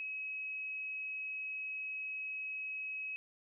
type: tone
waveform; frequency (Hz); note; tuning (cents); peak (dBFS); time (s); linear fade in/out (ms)
sine; 2556; D#7; +46; -38; 0-3.16; 0
effects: none